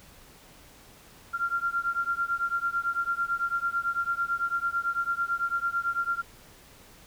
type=beating tone pair; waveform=sine; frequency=1380 / 1389 Hz; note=F6 / F6; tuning=-21 / -10 cents; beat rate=9 Hz; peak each=-29 dBFS; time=1.33-6.22 s; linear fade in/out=20 ms; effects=pink hiss -53 dBFS RMS until 7.06 s